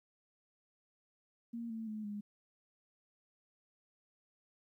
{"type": "tone with pitch steps", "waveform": "sine", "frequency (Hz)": [233.1, 223.9, 215, 206.5], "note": ["A#3", "A3", "A3", "G#3"], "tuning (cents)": [0, 30, -40, -10], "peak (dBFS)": -39, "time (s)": [1.53, 2.21], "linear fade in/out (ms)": 10, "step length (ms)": 170, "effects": ["13-bit"]}